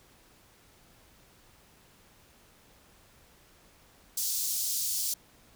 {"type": "high-pass noise", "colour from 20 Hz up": "pink", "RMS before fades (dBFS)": -31, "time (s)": [4.17, 5.14], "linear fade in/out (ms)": 5, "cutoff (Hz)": 4900, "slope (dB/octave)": 24, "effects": ["pink hiss -60 dBFS RMS until 5.55 s"]}